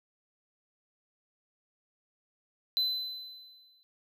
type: tone with exponential decay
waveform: triangle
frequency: 4030 Hz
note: B7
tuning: 34 cents sharp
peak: -23 dBFS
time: 2.77-3.83 s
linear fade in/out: 0 ms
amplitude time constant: 230 ms
effects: none